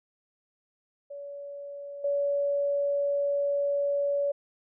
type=tone with level steps; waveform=sine; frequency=568 Hz; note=C#5; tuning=42 cents sharp; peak=-37 / -24 dBFS; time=1.1-4.32 s; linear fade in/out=10 ms; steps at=2.04 s; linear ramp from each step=5 ms; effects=none